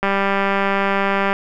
click train, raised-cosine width 0.5 ms, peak -4 dBFS, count 257, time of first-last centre 0.03-1.329 s, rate 197 Hz, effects none

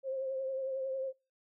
sine tone with vibrato, 531 Hz, C5, 25 cents sharp, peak -33 dBFS, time 0.03-1.13 s, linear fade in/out 50 ms, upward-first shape triangle, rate 11 Hz, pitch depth 39 cents each way, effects noise-tail reverb RT60 0.3 s tail -24 dB re dry

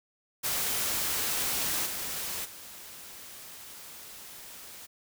white noise with level steps, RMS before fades -30 / -35 / -46 dBFS, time 0.43-4.87 s, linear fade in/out 20 ms, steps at 1.85 / 2.44 s, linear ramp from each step 20 ms, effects none

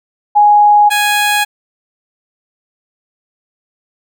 sine / 15% pulse tone pair in turn, 830.6 / 830.6 Hz, G#5 / G#5, 0 / 0 cents, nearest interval unison, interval 0 cents, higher neither, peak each -4 / -4 dBFS, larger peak neither, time 0.35-0.9 / 0.9-1.45 s, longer neither, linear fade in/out 20 ms, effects none

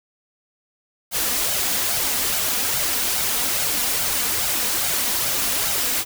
white noise with flanger, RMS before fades -22 dBFS, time 1.11-6.05 s, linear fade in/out 50 ms, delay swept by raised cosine 1.3 to 4.2 ms, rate 2.4 Hz, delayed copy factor +0.55, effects none

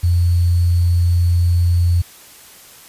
sine tone with sample-and-hold, 86.9 Hz, F2, 8 cents flat, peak -11 dBFS, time 0.03-2.02 s, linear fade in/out 10 ms, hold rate 4410 Hz, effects white hiss -42 dBFS RMS until 2.88 s + resampled to 32000 Hz

